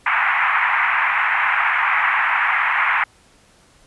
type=band-pass noise; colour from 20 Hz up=white; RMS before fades=-18 dBFS; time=0.06-3.04 s; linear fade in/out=5 ms; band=830 to 2300 Hz; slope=48 dB/octave; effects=pink hiss -53 dBFS RMS until 3.86 s + resampled to 24000 Hz